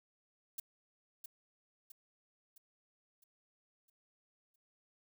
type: noise with echo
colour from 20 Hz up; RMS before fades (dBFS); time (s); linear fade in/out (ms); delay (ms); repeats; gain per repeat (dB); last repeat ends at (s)
violet; -41; 0.58-0.6; 5; 660; 6; -6; 4.56
effects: none